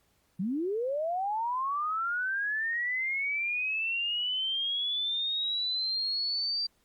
sine linear sweep, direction up, 170 to 4703 Hz, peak -28 dBFS, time 0.39-6.67 s, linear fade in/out 10 ms, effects pink hiss -70 dBFS RMS until 6.84 s + Opus 48 kbps

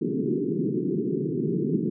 white band-pass noise, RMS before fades -26 dBFS, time 0.01-1.9 s, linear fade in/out 10 ms, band 130 to 420 Hz, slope 96 dB/octave, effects none

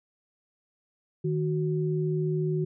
sine tone pair together, 155.56 / 370 Hz, D#3 / F#4, 0 / 0 cents, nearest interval octave + minor third, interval 1500 cents, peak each -26 / -29 dBFS, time 1.24-2.65 s, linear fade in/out 10 ms, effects none

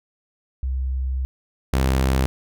sine / sawtooth tone pair in turn, 65.1 / 65.78 Hz, C2 / C2, -8 / +10 cents, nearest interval unison, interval 18 cents, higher second, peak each -21 / -13 dBFS, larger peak second, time 0.63-1.25 / 1.73-2.26 s, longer first, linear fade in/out 0 ms, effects none

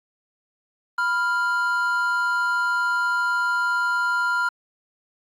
triangle tone pair together, 987.8 / 1396.9 Hz, B5 / F6, 0 / 0 cents, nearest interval tritone, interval 600 cents, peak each -24 / -19 dBFS, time 0.98-4.49 s, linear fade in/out 5 ms, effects AAC 64 kbps

